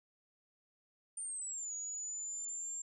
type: linear two-way sweep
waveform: sine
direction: down then up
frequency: 9070 to 6770 to 7400 Hz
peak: -39 dBFS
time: 1.17-2.82 s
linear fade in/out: 5 ms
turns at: 1.73 s
effects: none